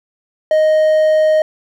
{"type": "tone", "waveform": "triangle", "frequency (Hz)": 622.3, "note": "D#5", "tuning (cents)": 0, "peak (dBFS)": -7, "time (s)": [0.51, 1.42], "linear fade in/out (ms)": 2, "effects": []}